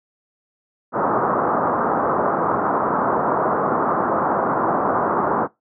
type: low-pass noise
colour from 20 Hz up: white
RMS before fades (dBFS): -19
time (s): 0.92-5.48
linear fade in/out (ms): 50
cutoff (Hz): 1300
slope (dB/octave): 48
effects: noise-tail reverb RT60 0.2 s tail -22 dB re dry + high-pass 200 Hz 12 dB/octave